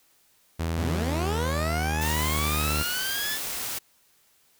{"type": "tone with pitch glide", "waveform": "sawtooth", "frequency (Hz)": [82.41, 75.14], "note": ["E2", "D2"], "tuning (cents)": [0, 40], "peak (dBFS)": -22, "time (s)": [0.59, 2.83], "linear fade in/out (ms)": 10, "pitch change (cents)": -160, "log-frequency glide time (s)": [0.9, 2.65]}
{"type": "linear sweep", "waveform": "20% pulse", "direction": "up", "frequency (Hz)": [49, 1771], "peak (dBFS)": -24, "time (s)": [0.75, 3.39], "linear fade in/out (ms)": 50}
{"type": "noise", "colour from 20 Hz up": "white", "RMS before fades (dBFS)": -32, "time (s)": [2.01, 3.79], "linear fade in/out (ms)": 10}
{"effects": ["white hiss -63 dBFS RMS until 4.59 s"]}